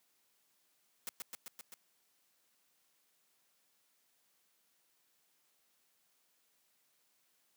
white noise with echo, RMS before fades -41 dBFS, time 1.07-1.09 s, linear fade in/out 0 ms, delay 130 ms, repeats 5, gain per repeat -2 dB, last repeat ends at 1.74 s, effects white hiss -75 dBFS RMS until 7.56 s + high-pass 150 Hz 12 dB/octave

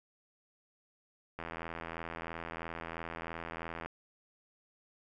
click train, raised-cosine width 0.5 ms, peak -25 dBFS, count 206, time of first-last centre 1.39-3.86 s, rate 83 Hz, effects none

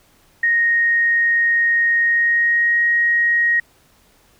sine tone with pitch glide, 1864.7 to 1882 Hz, A#6 to A#6, 0 to +16 cents, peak -13 dBFS, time 0.43-3.6 s, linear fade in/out 5 ms, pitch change +16 cents, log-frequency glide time 2.01-2.8 s, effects pink hiss -55 dBFS RMS until 4.39 s

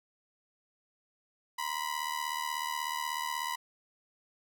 sawtooth ring-modulated tone, 987.8 Hz, B5, in tune, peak -26 dBFS, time 1.58-3.56 s, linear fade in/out 10 ms, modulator 38.2 Hz, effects none

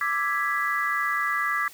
sine chord, E dominant seventh, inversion third, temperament equal, 1174.7 / 1318.5 / 1661.2 / 1975.5 Hz, D6 / E6 / G#6 / B6, 0 / 0 / 0 / 0 cents, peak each -27 / -33 / -28 / -28 dBFS, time 0.01-1.68 s, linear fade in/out 2 ms, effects white hiss -48 dBFS RMS until 1.73 s

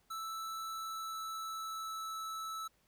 square tone with pitch glide, 1318.5 to 1310.1 Hz, E6 to E6, 0 to -11 cents, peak -40 dBFS, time 0.1-2.68 s, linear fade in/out 10 ms, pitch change -11 cents, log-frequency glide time 0.63-2.17 s, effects pink hiss -73 dBFS RMS until 2.87 s

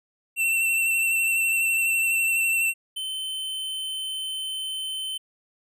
square tone with vibrato, 2696 Hz, E7, 38 cents sharp, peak -21 dBFS, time 0.36-2.74 s, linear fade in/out 50 ms, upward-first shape sine, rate 12 Hz, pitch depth 23 cents each way
square tone, 3071 Hz, G7, 36 cents flat, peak -29 dBFS, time 2.96-5.18 s, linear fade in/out 10 ms
effects none

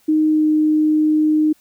sine tone with pitch glide, 309.8 to 307.5 Hz, D#4 to D#4, -7 to -20 cents, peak -12 dBFS, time 0.08-1.53 s, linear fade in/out 10 ms, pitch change -13 cents, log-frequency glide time 0.29-0.45 s, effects white hiss -57 dBFS RMS until 1.6 s

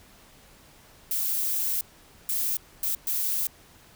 violet noise bursts at uneven times, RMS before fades -27 dBFS, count 4, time 1.11-1.81 / 2.29-2.57 / 2.83-2.95 / 3.07-3.47 s, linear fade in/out 2 ms, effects pink hiss -54 dBFS RMS until 3.95 s

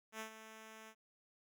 5% pulse tone with ADSR envelope, 220 Hz, A3, in tune, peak -31 dBFS, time 0.12-0.95 s, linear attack 78 ms, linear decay 100 ms, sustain -11 dB, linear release 65 ms, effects none

